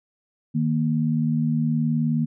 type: tone pair together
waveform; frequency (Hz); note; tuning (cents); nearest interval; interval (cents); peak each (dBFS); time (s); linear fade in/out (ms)
sine; 155.1 / 234.3; D#3 / A#3; -5 / +9; perfect fifth; 714; -22; 0.54-2.26; 20
effects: none